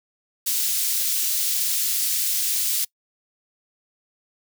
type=high-pass noise; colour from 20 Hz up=white; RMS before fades=-23 dBFS; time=0.46-2.85 s; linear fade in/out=10 ms; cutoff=3800 Hz; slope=12 dB/octave; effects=noise-tail reverb RT60 0.1 s tail -24 dB re dry